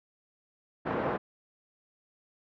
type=band-pass noise; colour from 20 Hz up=pink; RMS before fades=-31 dBFS; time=0.85-1.18 s; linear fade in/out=20 ms; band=200 to 1200 Hz; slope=12 dB/octave; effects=low-pass 3000 Hz 12 dB/octave